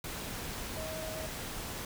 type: tone in noise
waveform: sine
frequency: 633 Hz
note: D#5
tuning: 30 cents sharp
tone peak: -40 dBFS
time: 0.77-1.26 s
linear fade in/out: 2 ms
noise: pink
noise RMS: -40 dBFS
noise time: 0.04-1.85 s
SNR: -3 dB
effects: none